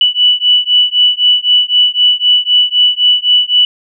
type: beating tone pair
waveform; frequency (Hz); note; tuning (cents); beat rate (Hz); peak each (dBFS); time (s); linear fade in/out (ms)
sine; 2960 / 2963.9; F#7 / F#7; 0 / +2; 3.9; -10; 0.01-3.65; 2
effects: none